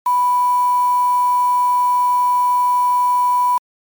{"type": "tone with quantisation", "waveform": "sine", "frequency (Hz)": 987.8, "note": "B5", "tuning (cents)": 0, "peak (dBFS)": -12, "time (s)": [0.06, 3.58], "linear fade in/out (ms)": 5, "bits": 5, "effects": ["MP3 96 kbps"]}